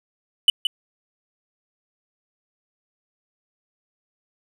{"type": "tone with echo", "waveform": "triangle", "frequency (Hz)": 2992, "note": "F#7", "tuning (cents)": 19, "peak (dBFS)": -8, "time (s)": [0.48, 0.5], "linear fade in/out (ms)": 2, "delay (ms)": 170, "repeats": 1, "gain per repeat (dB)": -8, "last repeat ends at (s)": 0.67, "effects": []}